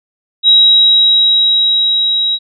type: tone with level ramp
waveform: sine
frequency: 3840 Hz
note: B7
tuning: 49 cents flat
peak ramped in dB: -3 to -11 dBFS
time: 0.43-2.39 s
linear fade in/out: 50 ms
effects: none